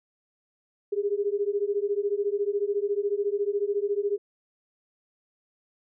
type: beating tone pair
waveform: sine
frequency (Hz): 400 / 414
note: G4 / G#4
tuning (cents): +35 / -5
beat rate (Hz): 14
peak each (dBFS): -27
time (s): 0.92-4.18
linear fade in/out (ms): 10
effects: none